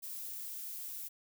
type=noise; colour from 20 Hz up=violet; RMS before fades=-43 dBFS; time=0.02-1.09 s; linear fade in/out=20 ms; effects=none